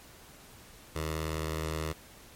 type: tone with notch filter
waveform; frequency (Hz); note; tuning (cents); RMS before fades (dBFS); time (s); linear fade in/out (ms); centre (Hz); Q
10% pulse; 78.9; D#2; +25; -34; 0.95-1.93; 10; 240; 1.3
effects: pink hiss -53 dBFS RMS until 2.35 s + MP3 64 kbps